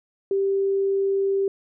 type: tone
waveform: sine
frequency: 392 Hz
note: G4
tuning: in tune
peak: -19 dBFS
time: 0.31-1.48 s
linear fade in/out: 2 ms
effects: none